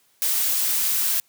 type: noise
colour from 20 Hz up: blue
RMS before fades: -22 dBFS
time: 0.22-1.2 s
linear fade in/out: 0 ms
effects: white hiss -62 dBFS RMS until 1.28 s + high-pass 100 Hz 12 dB/octave